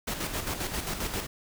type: noise with tremolo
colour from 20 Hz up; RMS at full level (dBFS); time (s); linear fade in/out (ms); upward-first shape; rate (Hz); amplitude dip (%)
pink; -31; 0.07-1.27; 10; square; 7.5; 50
effects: none